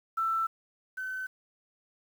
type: tone pair in turn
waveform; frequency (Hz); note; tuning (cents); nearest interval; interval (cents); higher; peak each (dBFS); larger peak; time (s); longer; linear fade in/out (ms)
sine; 1332 / 1521.2; E6 / F#6; +18 / +48; major second; 230; second; -26 / -33; first; 0.17-0.47 / 0.97-1.27; neither; 10
effects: 9-bit